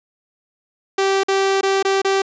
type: tone with dropouts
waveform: sawtooth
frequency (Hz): 389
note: G4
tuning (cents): -13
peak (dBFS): -11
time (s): 0.98-2.22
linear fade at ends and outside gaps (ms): 5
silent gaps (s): 1.235-1.283 / 1.611-1.631 / 1.827-1.849 / 2.018-2.047
effects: resampled to 16000 Hz + 8-bit